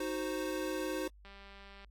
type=chord; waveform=square; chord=C diminished; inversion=first; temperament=equal; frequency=311.1 / 370 / 523.3 Hz; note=Eb4 / Gb4 / C5; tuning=0 / 0 / 0 cents; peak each=-39 / -40 / -40 dBFS; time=0-1.08 s; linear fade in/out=5 ms
type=click train; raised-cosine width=0.3 ms; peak=-38 dBFS; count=119; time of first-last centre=1.25-1.846 s; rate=198 Hz
effects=added 50 Hz sine -55 dBFS peak until 1.9 s + AAC 64 kbps